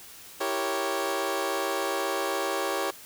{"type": "chord", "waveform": "20% pulse", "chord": "E diminished seventh", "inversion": "none", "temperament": "equal", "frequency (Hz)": [329.6, 392, 466.2, 554.4], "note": ["E4", "G4", "Bb4", "Db5"], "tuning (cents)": [0, 0, 0, 0], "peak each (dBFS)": [-30, -26, -31, -26], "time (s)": [0.4, 2.91], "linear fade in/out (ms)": 10, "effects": ["white hiss -47 dBFS RMS until 3.05 s"]}